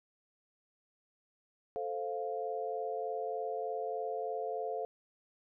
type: chord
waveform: sine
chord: F major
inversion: first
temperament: equal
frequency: 440 / 523.3 / 698.5 Hz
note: A4 / C5 / F5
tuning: 0 / 0 / 0 cents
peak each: -38 / -40 / -38 dBFS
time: 1.76-4.85 s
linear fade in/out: 0 ms
effects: none